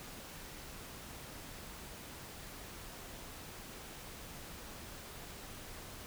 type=silence; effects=pink hiss -49 dBFS RMS until 6.06 s